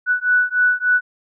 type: beating tone pair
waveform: sine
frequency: 1480 / 1483.4 Hz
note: F#6 / F#6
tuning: 0 / +4 cents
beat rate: 3.4 Hz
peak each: -17 dBFS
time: 0.06-1.01 s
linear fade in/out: 50 ms
effects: none